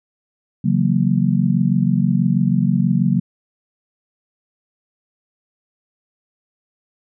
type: chord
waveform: sine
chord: F# dominant seventh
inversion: second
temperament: just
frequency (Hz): 138.75 / 166.5 / 185 / 231.2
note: C#3 / E3 / F#3 / A#3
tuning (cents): +2 / +18 / 0 / -14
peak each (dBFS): -19 / -22 / -17 / -20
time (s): 0.64-3.2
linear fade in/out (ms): 10
effects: none